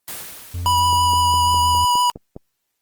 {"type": "noise with exponential decay", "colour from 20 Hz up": "white", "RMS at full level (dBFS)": -29, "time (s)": [0.08, 1.56], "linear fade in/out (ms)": 0, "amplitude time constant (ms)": 320}
{"type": "tone with pitch glide", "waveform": "triangle", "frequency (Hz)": [87.31, 83.37], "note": ["F2", "E2"], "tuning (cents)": [0, 20], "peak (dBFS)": -21, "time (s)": [0.54, 1.85], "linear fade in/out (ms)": 5, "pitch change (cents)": -80, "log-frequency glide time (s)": [1, 1.57]}
{"type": "tone with vibrato", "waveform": "square", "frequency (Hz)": 980, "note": "B5", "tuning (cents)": -14, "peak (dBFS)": -15, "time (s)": [0.66, 2.1], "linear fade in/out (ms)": 0, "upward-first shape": "triangle", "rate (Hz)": 6.1, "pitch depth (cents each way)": 15}
{"type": "click train", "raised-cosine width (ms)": 2, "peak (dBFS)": -19, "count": 8, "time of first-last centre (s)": [0.93, 2.364], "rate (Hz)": 4.88}
{"effects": ["white hiss -74 dBFS RMS until 2.81 s", "Opus 24 kbps"]}